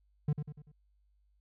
triangle tone with echo, 148.1 Hz, D3, 15 cents sharp, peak -24 dBFS, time 0.28-0.33 s, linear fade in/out 5 ms, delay 97 ms, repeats 4, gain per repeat -7 dB, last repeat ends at 0.718 s, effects added 50 Hz sine -67 dBFS peak until 1.4 s

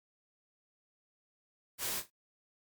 white noise with echo, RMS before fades -36 dBFS, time 1.78-2.03 s, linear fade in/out 50 ms, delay 38 ms, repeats 2, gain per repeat -14 dB, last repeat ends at 2.106 s, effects Opus 48 kbps

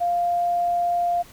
sine tone, 698.5 Hz, F5, in tune, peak -19 dBFS, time 0-1.23 s, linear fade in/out 20 ms, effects pink hiss -48 dBFS RMS until 1.32 s

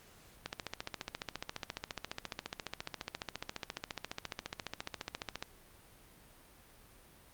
click train, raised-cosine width 0.2 ms, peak -20 dBFS, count 73, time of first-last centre 0.46-5.426 s, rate 14.5 Hz, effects pink hiss -60 dBFS RMS until 7.33 s + Opus 48 kbps

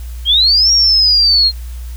sine linear two-way sweep, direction up then down, 3111 to 5630 to 4175 Hz, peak -7 dBFS, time 0.25-1.52 s, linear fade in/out 50 ms, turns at 0.72 s, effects added 60 Hz sine -23 dBFS peak until 1.96 s + white hiss -42 dBFS RMS until 1.96 s

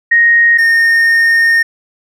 sine / triangle tone pair in turn, 1868 / 1837 Hz, A#6 / A#6, +3 / -26 cents, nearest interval unison, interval 29 cents, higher first, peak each -5 dBFS, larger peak neither, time 0.11-0.58 / 0.58-1.63 s, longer second, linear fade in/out 10 ms, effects none

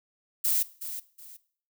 violet noise with echo, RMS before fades -25 dBFS, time 0.44-0.63 s, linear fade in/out 10 ms, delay 370 ms, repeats 2, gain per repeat -11 dB, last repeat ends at 1.37 s, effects noise-tail reverb RT60 0.5 s tail -18 dB re dry

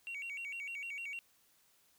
sine tone with vibrato, 2489 Hz, D#7, in tune, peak -38 dBFS, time 0.07-1.19 s, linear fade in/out 0 ms, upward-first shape square, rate 6.6 Hz, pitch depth 170 cents each way, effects tanh soft clip ceiling -38 dBFS + white hiss -70 dBFS RMS until 1.98 s

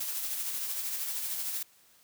blue noise with tremolo, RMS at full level -33 dBFS, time 0-1.63 s, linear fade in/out 5 ms, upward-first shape sine, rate 13 Hz, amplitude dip 35%, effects white hiss -62 dBFS RMS until 2.03 s + high-pass 60 Hz 12 dB/octave

